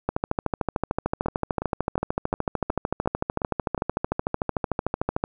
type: two click trains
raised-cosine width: 1 ms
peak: -9 / -13 dBFS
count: 70 / 8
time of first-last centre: 0.09-5.239 / 1.26-3.778 s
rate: 13.4 / 2.78 Hz
effects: none